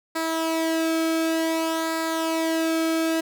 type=tone with flanger; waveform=sawtooth; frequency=324.6 Hz; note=E4; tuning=27 cents flat; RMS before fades=-24 dBFS; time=0.15-3.21 s; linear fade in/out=10 ms; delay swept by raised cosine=0.33 to 1.07 ms; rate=0.55 Hz; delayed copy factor=-0.55; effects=none